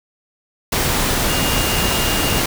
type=tone in noise; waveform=sine; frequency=2829 Hz; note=F7; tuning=22 cents sharp; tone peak=-25 dBFS; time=1.29-2.41 s; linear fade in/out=5 ms; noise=pink; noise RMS=-18 dBFS; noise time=0.72-2.46 s; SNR=-10 dB; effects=none